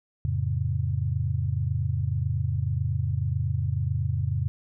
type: chord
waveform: sine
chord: F augmented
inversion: none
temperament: just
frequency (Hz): 87.31 / 109.13 / 136.42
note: F2 / A2 / C#3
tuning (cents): 0 / -14 / -27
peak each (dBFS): -28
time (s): 0.25-4.48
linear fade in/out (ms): 0
effects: none